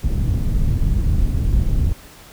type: low-pass noise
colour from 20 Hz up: pink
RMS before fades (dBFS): -17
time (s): 0.03-1.93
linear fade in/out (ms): 10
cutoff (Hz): 130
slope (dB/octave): 12
effects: pink hiss -43 dBFS RMS until 2.32 s